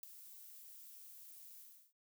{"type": "noise with ADSR envelope", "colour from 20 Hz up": "violet", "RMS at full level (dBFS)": -42, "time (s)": [0.03, 1.93], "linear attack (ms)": 4, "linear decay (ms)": 4, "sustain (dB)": -14, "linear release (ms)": 340, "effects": []}